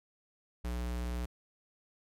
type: tone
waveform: square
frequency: 60.3 Hz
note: B1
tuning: 41 cents flat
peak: -34 dBFS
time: 0.64-1.26 s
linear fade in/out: 10 ms
effects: MP3 96 kbps